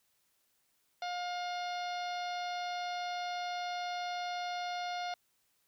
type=harmonic tone; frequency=711 Hz; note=F5; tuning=31 cents sharp; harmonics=1 / 2 / 3 / 4 / 5 / 6 / 7 / 8; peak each=-36 / -45 / -47 / -51 / -48 / -49 / -55 / -56 dBFS; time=1.02-5.14 s; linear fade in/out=2 ms; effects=white hiss -75 dBFS RMS until 5.67 s